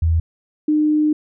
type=tone pair in turn; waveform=sine; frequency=82 / 303.7 Hz; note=E2 / D#4; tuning=-9 / -42 cents; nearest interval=octave + major seventh; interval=2267 cents; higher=second; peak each=-13 dBFS; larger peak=neither; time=0.02-0.2 / 0.68-1.13 s; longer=second; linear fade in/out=5 ms; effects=none